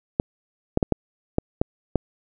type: clicks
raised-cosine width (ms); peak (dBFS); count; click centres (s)
2; -5; 7; 0.199 / 0.774 / 0.828 / 0.923 / 1.384 / 1.615 / 1.957
effects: none